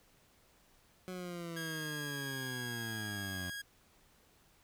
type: linear sweep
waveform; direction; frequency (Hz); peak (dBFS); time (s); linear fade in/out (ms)
20% pulse; down; 185 to 88.2; -36; 1.08-3.5; 0
type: tone with pitch glide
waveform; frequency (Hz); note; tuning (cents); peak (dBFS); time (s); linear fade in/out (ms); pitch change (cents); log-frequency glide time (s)
sawtooth; 1630 to 1641.3; G#6 to G#6; -33 to -21; -37; 1.56-3.62; 10; +12; 1.75-2.29
effects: pink hiss -67 dBFS RMS until 4.63 s